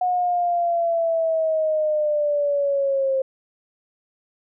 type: linear sweep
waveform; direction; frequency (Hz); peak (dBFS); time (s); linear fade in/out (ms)
sine; down; 729 to 529; -18; 0.01-3.22; 5
effects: none